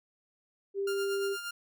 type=tone; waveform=sine; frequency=395.8 Hz; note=G4; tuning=17 cents sharp; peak=-29 dBFS; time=0.74-1.37 s; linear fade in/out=50 ms
type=tone with tremolo; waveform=sawtooth; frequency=1400 Hz; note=F6; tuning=4 cents sharp; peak=-31 dBFS; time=0.87-1.51 s; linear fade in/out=5 ms; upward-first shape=sine; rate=8.6 Hz; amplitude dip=50%
effects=none